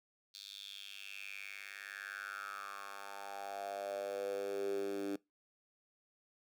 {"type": "tone with high-pass filter sweep", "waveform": "10% pulse", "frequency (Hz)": 99.5, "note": "G2", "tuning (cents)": 26, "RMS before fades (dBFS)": -43, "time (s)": [0.34, 5.16], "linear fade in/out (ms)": 5, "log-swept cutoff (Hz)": [4100, 310], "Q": 6.3, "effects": ["noise-tail reverb RT60 0.2 s tail -23 dB re dry"]}